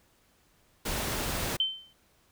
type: noise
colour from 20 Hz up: pink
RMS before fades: -32 dBFS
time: 0.85-1.57 s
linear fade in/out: 10 ms
type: tone with exponential decay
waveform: sine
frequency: 3091 Hz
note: G7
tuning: 25 cents flat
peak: -21 dBFS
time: 1.6-1.93 s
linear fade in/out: 2 ms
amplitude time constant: 70 ms
effects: pink hiss -66 dBFS RMS until 2.31 s